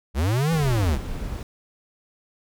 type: linear two-way sweep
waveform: square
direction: up then down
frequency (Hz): 59.9 to 168.5 to 59.9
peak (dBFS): -20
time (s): 0.14-0.99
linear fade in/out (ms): 50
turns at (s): 0.52
type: noise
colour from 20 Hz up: brown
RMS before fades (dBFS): -30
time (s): 0.52-1.43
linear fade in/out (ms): 2
effects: none